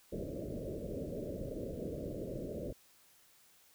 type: low-pass noise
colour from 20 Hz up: white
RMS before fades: -41 dBFS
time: 0.12-2.73 s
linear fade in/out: 10 ms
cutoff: 610 Hz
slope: 96 dB/octave
effects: white hiss -65 dBFS RMS until 3.74 s